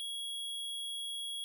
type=tone; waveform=square; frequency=3322 Hz; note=G#7; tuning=in tune; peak=-38 dBFS; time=0-1.44 s; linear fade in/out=0 ms; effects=none